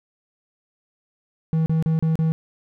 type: tone bursts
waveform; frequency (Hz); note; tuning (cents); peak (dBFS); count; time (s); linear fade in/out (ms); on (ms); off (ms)
triangle; 160.5; E3; -46; -15; 5; 1.53-2.32; 0; 130; 35
effects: none